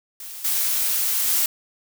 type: noise with level steps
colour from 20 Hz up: blue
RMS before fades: -36 / -22 / -20 dBFS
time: 0.2-1.46 s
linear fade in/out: 2 ms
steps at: 0.44 / 1.27 s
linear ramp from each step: 10 ms
effects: none